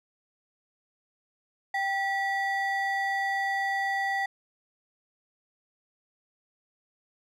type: ring-modulated tone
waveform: triangle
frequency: 1364 Hz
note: F6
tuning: 41 cents flat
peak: -21 dBFS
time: 1.74-4.26 s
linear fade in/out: 5 ms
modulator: 580 Hz
effects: none